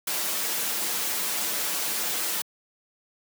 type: noise with comb filter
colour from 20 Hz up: white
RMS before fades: -28 dBFS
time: 0.07-2.42 s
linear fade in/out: 5 ms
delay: 7.5 ms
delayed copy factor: -0.8
effects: high-pass 200 Hz 12 dB/octave